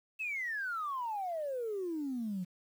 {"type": "exponential sweep", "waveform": "sine", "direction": "down", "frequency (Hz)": [2666, 174.61], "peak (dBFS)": -33, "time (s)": [0.19, 2.45], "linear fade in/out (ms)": 20, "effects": ["tanh soft clip ceiling -30 dBFS", "10-bit"]}